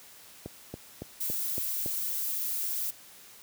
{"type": "click train", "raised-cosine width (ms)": 2, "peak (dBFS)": -23, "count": 6, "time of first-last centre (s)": [0.46, 1.861], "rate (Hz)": 3.57}
{"type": "noise", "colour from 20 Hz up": "violet", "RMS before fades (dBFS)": -32, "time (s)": [1.2, 2.91], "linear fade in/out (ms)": 10}
{"effects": ["white hiss -52 dBFS RMS until 3.42 s", "high-pass 60 Hz 12 dB/octave"]}